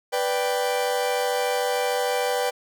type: chord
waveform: 40% pulse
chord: G major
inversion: first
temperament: equal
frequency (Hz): 493.9 / 587.3 / 784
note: B4 / D5 / G5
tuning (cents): 0 / 0 / 0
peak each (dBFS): -24 / -28 / -26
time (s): 0.12-2.51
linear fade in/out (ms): 20
effects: none